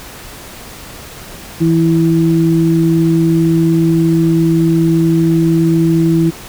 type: tone pair together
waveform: sine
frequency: 163.98 / 329 Hz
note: E3 / E4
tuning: -9 / -3 cents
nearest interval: octave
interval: 1206 cents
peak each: -11 dBFS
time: 1.6-6.31 s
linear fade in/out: 20 ms
effects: pink hiss -32 dBFS RMS until 6.48 s